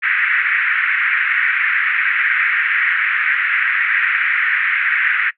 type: band-pass noise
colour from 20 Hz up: pink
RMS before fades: -17 dBFS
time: 0.02-5.31 s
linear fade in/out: 20 ms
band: 1500 to 2300 Hz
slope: 48 dB/octave
effects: noise-tail reverb RT60 0.1 s tail -17 dB re dry